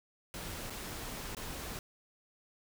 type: noise with dropouts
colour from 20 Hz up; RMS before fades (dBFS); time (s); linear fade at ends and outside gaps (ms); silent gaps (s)
pink; -42; 0.34-1.79; 1; 0.699-0.704 / 1.349-1.368
effects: none